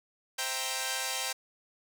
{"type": "chord", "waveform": "5% pulse", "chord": "C dominant seventh", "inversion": "none", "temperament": "equal", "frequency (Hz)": [523.3, 659.3, 784, 932.3], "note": ["C5", "E5", "G5", "Bb5"], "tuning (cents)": [0, 0, 0, 0], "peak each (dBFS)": [-26, -29, -23, -25], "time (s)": [0.38, 1.33], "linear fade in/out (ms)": 10, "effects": []}